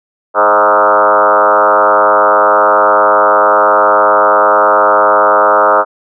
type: tone with frequency modulation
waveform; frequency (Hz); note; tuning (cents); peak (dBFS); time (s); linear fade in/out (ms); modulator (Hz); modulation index
sine; 932.3; A#5; 0; -5; 0.34-5.85; 50; 101; 4.5
effects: none